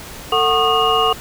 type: tone cluster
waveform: sine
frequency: 447.9 / 740 / 1091 / 1225 / 2855 Hz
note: A4 / F#5 / C#6 / D#6 / F7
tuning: +31 / 0 / -28 / -27 / +37 cents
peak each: -19 dBFS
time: 0.32-1.13 s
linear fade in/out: 5 ms
effects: pink hiss -34 dBFS RMS until 1.2 s